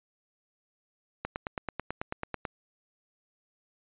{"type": "click train", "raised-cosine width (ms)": 0.5, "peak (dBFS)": -17, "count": 12, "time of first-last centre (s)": [1.25, 2.452], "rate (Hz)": 9.15, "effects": ["resampled to 8000 Hz"]}